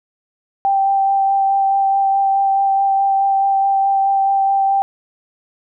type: tone with vibrato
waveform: sine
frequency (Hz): 784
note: G5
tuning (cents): 0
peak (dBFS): -12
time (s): 0.65-4.82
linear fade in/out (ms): 0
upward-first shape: sine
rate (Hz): 4.7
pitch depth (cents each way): 11
effects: none